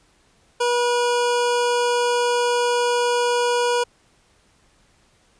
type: tone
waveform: 25% pulse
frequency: 483.7 Hz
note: B4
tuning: 36 cents flat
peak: -14 dBFS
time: 0.6-3.84 s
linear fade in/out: 10 ms
effects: pink hiss -59 dBFS RMS until 5.39 s + resampled to 22050 Hz